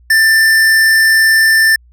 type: tone with hard clipping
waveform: sine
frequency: 1779 Hz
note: A6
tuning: 19 cents sharp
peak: -8 dBFS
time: 0.1-1.76 s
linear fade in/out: 5 ms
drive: 15 dB
effects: added 60 Hz sine -42 dBFS peak until 1.92 s